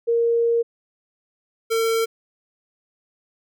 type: tone pair in turn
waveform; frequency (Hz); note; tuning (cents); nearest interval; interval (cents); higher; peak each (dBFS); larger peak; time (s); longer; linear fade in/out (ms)
sine / square; 466.2 / 452.9; A#4 / A#4; 0 / -50; minor second; 50; first; -16 / -19; first; 0.07-0.63 / 1.7-2.06; first; 20
effects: none